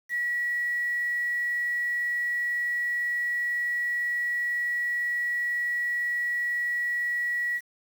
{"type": "tone with quantisation", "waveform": "sine", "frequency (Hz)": 1929, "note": "B6", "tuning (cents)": -41, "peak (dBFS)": -25, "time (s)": [0.09, 7.61], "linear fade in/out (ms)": 50, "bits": 8, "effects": []}